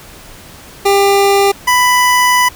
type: tone pair in turn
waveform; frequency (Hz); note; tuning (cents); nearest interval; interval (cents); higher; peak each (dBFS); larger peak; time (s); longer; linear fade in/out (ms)
25% pulse; 398.1 / 992.5; G4 / B5; +27 / +8; octave + major third; 1581; second; -4; neither; 0.85-1.52 / 1.67-2.49; second; 10
effects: pink hiss -36 dBFS RMS until 2.55 s